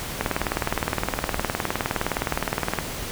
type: click train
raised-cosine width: 0.5 ms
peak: -7 dBFS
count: 51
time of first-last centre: 0.21-2.787 s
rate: 19.4 Hz
effects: pink hiss -32 dBFS RMS until 3.11 s